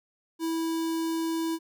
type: tone with notch filter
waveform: square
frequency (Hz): 327.2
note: E4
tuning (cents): -13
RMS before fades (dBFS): -29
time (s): 0.39-1.59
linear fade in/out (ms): 50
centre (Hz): 2000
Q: 1.3
effects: none